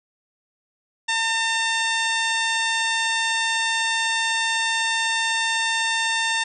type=harmonic tone; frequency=904 Hz; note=A5; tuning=47 cents sharp; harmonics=1 / 2 / 3 / 4 / 5 / 6 / 7 / 8 / 9; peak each=-27 / -24 / -28 / -27 / -35 / -35 / -37 / -37 / -34 dBFS; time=1.08-6.44 s; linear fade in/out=10 ms; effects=none